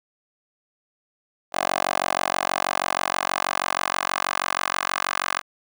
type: tone with high-pass filter sweep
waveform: 10% pulse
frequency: 46.25 Hz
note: F#1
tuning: in tune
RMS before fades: -25 dBFS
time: 1.52-5.42 s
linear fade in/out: 50 ms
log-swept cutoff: 720 to 1200 Hz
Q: 1.9
effects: none